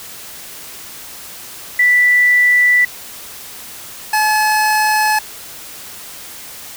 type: tone pair in turn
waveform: sine / 25% pulse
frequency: 1972 / 856.9 Hz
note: B6 / A5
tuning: -3 / -46 cents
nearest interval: octave + major second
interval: 1443 cents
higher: first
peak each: -8 dBFS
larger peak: neither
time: 1.79-2.85 / 4.13-5.19 s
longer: neither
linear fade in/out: 5 ms
effects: white hiss -33 dBFS RMS until 6.76 s